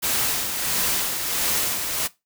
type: noise with tremolo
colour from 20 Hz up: white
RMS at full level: -22 dBFS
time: 0.02-2.08 s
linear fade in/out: 20 ms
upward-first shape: sine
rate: 1.5 Hz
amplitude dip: 45%
effects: noise-tail reverb RT60 0.2 s tail -18 dB re dry